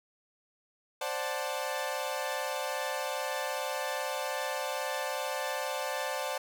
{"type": "chord", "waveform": "sawtooth", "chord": "D dominant seventh", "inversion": "third", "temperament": "equal with one note detuned", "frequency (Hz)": [524.8, 587.3, 740, 880], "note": ["C5", "D5", "F#5", "A5"], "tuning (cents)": [5, 0, 0, 0], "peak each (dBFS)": [-33, -33, -36, -34], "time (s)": [1.01, 6.38], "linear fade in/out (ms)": 5, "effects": []}